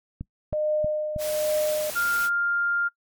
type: click train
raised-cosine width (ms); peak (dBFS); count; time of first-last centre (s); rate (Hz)
5; -20; 4; 0.21-1.162; 3.15
type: tone with tremolo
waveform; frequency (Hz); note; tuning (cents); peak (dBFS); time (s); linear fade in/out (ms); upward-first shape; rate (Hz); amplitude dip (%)
sine; 609; D#5; -37; -20; 0.53-1.9; 0; triangle; 1.2; 60
type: noise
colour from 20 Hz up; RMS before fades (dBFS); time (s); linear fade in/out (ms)
white; -34; 1.18-2.3; 50
type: tone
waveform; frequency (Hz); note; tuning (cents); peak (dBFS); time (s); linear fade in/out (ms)
sine; 1400; F6; +4; -21; 1.95-2.89; 20
effects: noise-tail reverb RT60 0.1 s tail -22 dB re dry + MP3 96 kbps